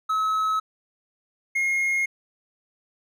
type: tone pair in turn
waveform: triangle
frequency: 1288 / 2147 Hz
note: E6 / C7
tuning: -41 / +44 cents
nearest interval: major sixth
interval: 885 cents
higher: second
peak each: -19 dBFS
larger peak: neither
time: 0.09-0.6 / 1.55-2.06 s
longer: neither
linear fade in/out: 10 ms
effects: none